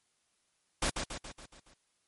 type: noise with echo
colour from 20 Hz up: pink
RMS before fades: -30 dBFS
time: 0.82-0.9 s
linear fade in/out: 5 ms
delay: 140 ms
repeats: 6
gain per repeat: -5 dB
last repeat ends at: 1.74 s
effects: white hiss -75 dBFS RMS until 2.07 s + MP3 48 kbps

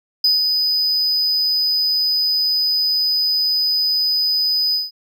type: tone with ADSR envelope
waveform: triangle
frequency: 4991 Hz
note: D#8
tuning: 5 cents sharp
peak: -10 dBFS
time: 0.24-4.91 s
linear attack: 5 ms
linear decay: 160 ms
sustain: -4 dB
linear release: 170 ms
effects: none

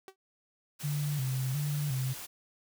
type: tone with exponential decay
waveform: sawtooth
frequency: 382.8 Hz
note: G4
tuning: 41 cents flat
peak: -38 dBFS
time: 0.08-0.16 s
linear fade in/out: 1 ms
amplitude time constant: 16 ms
type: noise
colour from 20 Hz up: white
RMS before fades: -43 dBFS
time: 0.79-2.27 s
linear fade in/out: 20 ms
type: tone with vibrato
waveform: sine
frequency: 138.59 Hz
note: C#3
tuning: in tune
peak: -29 dBFS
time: 0.83-2.14 s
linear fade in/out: 20 ms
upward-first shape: square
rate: 1.4 Hz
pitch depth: 100 cents each way
effects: none

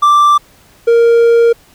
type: tone pair in turn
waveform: triangle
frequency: 1174.7 / 466.2 Hz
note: D6 / A#4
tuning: 0 / 0 cents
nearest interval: octave + major third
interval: 1600 cents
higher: first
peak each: -3 dBFS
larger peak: neither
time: 0.02-0.38 / 0.87-1.53 s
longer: second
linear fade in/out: 10 ms
effects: pink hiss -46 dBFS RMS until 1.74 s

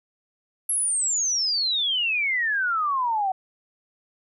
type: exponential sweep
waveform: sine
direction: down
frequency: 11340 to 740 Hz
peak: -21 dBFS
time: 0.69-3.32 s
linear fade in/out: 5 ms
effects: none

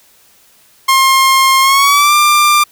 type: tone with pitch glide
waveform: sawtooth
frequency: 1066 to 1189.7 Hz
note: C6 to D6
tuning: +32 to +22 cents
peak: -3 dBFS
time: 0.88-2.64 s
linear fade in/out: 10 ms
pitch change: +190 cents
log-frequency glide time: 1.61-2.14 s
effects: white hiss -48 dBFS RMS until 2.71 s

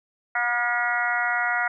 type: harmonic tone with a mistuned harmonic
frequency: 241 Hz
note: B3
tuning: 42 cents flat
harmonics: 3 / 4 / 5 / 6 / 7 / 8 / 9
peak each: -28 / -33 / -34 / -25 / -36 / -27 / -33 dBFS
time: 0.35-1.68 s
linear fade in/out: 5 ms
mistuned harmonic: 6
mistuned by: -15 cents
effects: none

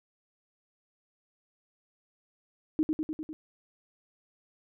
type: tone with echo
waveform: sine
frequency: 311.1 Hz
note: D#4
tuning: in tune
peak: -22 dBFS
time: 2.79-2.83 s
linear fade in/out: 0 ms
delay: 100 ms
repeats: 5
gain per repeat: -3 dB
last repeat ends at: 3.33 s
effects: none

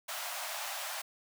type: high-pass noise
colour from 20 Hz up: pink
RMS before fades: -39 dBFS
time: 0.08-1.02 s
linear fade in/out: 10 ms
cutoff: 590 Hz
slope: 96 dB/octave
effects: none

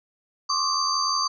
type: tone cluster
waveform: sine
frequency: 1062 / 1148 / 1219 / 4655 / 6200 Hz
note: C6 / D6 / D#6 / D8 / G8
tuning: +25 / -40 / -36 / -16 / -20 cents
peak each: -28 / -27 / -33 / -25 / -32 dBFS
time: 0.49-1.28 s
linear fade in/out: 10 ms
effects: none

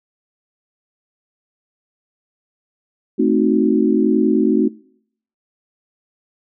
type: chord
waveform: sine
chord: A diminished seventh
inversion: none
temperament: equal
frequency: 220 / 261.6 / 311.1 / 370 Hz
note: A3 / C4 / Eb4 / Gb4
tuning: 0 / 0 / 0 / 0 cents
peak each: -18 dBFS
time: 3.18-4.69 s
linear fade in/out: 20 ms
effects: noise-tail reverb RT60 0.7 s tail -24 dB re dry

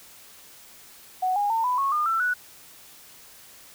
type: tone with pitch steps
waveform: sine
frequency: 742 / 818.6 / 903 / 996.2 / 1099 / 1212.4 / 1337.5 / 1475.5 Hz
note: F#5 / G#5 / A5 / B5 / C#6 / D#6 / E6 / F#6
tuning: +5 / -25 / +45 / +15 / -15 / -45 / +25 / -5 cents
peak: -21 dBFS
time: 1.22-2.34 s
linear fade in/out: 10 ms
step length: 140 ms
effects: white hiss -49 dBFS RMS until 3.74 s

